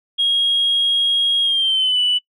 sine tone with pitch glide, 3276 to 2970 Hz, G#7 to F#7, -24 to +6 cents, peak -13 dBFS, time 0.18-2.19 s, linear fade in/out 20 ms, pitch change -170 cents, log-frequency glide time 1.42-2 s, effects noise-tail reverb RT60 0.1 s tail -25 dB re dry + tanh soft clip ceiling -10 dBFS

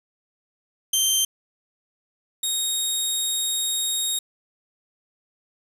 15% pulse tone pair in turn, 3136 / 3740 Hz, G7 / A#7, 0 / +5 cents, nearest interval minor third, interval 305 cents, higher second, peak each -11 / -15 dBFS, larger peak first, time 0.93-1.25 / 2.43-4.19 s, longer second, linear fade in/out 5 ms, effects resampled to 32000 Hz + 7-bit

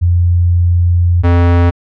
sine / square tone pair in turn, 87.31 / 86.76 Hz, F2 / F2, 0 / -11 cents, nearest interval unison, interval 11 cents, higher first, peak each -7 dBFS, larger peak neither, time 0.01-1.23 / 1.23-1.71 s, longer first, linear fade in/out 20 ms, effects low-pass 2000 Hz 12 dB/octave

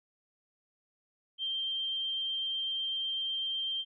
sine tone, 3156 Hz, G7, 11 cents sharp, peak -31 dBFS, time 1.38-3.85 s, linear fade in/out 50 ms, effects none

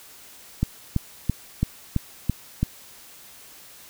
click train, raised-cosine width 5 ms, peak -8 dBFS, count 7, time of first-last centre 0.63-2.63 s, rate 3 Hz, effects white hiss -47 dBFS RMS until 3.89 s

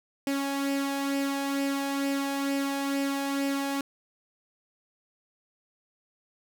sawtooth tone with flanger, 277.2 Hz, C#4, in tune, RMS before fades -29 dBFS, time 0.27-3.81 s, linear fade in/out 2 ms, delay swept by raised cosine 0.38 to 1.23 ms, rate 2.2 Hz, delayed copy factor +0.5, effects none

